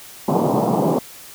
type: band-pass noise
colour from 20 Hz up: pink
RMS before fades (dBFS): -18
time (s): 0.28-0.99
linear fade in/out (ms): 5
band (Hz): 140 to 1000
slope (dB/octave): 48
effects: white hiss -40 dBFS RMS until 1.34 s